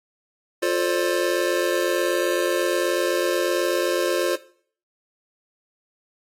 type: chord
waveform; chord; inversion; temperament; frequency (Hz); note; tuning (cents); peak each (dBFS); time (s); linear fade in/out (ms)
square; D minor seventh; first; just; 352.4 / 440.5 / 528.6 / 587.3; F4 / A4 / C5 / D5; +16 / +2 / +18 / 0; -24 / -29 / -26 / -28; 0.62-4.36; 10
effects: noise-tail reverb RT60 0.5 s tail -17 dB re dry + AAC 48 kbps